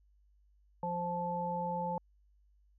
harmonic tone, 174.61 Hz, F3, in tune, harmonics 1 / 3 / 5, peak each -39 / -39 / -35 dBFS, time 0.83-1.98 s, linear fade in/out 2 ms, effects added 50 Hz sine -64 dBFS peak until 2.78 s

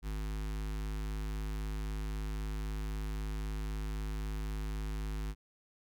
square tone with notch filter, 51.91 Hz, G#1, in tune, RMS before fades -37 dBFS, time 0.02-5.35 s, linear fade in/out 50 ms, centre 600 Hz, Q 1.6, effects none

